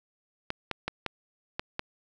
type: clicks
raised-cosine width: 0.3 ms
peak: -14 dBFS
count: 6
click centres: 0.504 / 0.713 / 0.88 / 1.063 / 1.595 / 1.794 s
effects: none